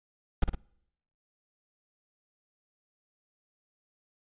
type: noise with echo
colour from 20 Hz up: brown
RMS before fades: -21 dBFS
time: 0.42-0.44 s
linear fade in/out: 5 ms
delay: 55 ms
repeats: 2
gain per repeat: -5 dB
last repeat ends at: 0.55 s
effects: noise-tail reverb RT60 0.8 s tail -26 dB re dry + resampled to 8000 Hz